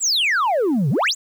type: exponential two-way sweep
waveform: sine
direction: down then up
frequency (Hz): 8160 to 124.6 to 8160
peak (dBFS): -13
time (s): 0-1.15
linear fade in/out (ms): 50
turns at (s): 0.9
effects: tanh soft clip ceiling -15 dBFS + 8-bit